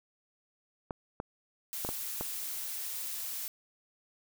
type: clicks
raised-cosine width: 1 ms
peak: -21 dBFS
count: 5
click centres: 0.908 / 1.201 / 1.849 / 1.89 / 2.21 s
type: noise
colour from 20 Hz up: blue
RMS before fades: -38 dBFS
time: 1.73-3.48 s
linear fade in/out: 0 ms
effects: none